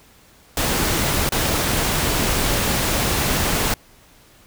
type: noise with dropouts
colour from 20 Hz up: pink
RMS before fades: -20 dBFS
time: 0.57-3.74 s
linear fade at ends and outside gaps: 2 ms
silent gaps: 1.291-1.321 s
effects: pink hiss -51 dBFS RMS until 4.46 s